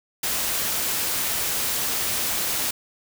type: noise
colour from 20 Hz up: white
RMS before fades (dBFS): -25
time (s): 0.23-2.71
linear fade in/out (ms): 5
effects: none